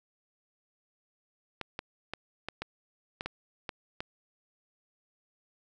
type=clicks; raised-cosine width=0.3 ms; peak=-19 dBFS; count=9; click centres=1.613 / 1.791 / 2.136 / 2.486 / 2.62 / 3.209 / 3.26 / 3.692 / 4.005 s; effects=none